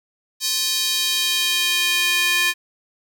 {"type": "tone with high-pass filter sweep", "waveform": "square", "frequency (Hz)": 350.6, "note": "F4", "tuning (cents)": 7, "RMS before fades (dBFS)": -20, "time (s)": [0.4, 2.54], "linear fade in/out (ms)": 50, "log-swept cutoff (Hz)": [4600, 2100], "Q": 1.9, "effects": []}